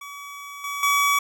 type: tone with level steps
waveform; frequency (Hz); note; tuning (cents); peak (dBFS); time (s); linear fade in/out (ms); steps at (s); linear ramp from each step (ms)
25% pulse; 1138; C#6; +45; -32 / -24 / -14; 0.01-1.19; 5; 0.64 / 0.83; 2
effects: none